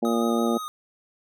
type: harmonic tone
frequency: 116.54 Hz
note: A#2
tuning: in tune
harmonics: 2 / 3 / 4 / 5 / 6 / 7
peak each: -23 / -27 / -29 / -31 / -33 / -34 dBFS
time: 0.02-0.58 s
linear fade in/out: 10 ms
type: tone with vibrato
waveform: square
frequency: 1244.5 Hz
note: D#6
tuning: in tune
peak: -32 dBFS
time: 0.05-0.68 s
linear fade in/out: 0 ms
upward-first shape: square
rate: 6 Hz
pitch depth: 18 cents each way
effects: none